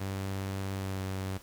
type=tone with pitch glide; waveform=sawtooth; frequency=96.9 to 95.24 Hz; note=G2 to G2; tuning=-20 to -49 cents; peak=-29 dBFS; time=0-1.38 s; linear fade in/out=10 ms; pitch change=-29 cents; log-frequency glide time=0.72-1.01 s; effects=pink hiss -54 dBFS RMS until 1.42 s